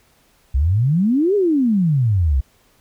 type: exponential two-way sweep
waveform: sine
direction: up then down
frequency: 61.74 to 423.5 to 61.74 Hz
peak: -13 dBFS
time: 0.54-2.41 s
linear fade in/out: 10 ms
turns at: 1.35 s
effects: pink hiss -57 dBFS RMS until 2.8 s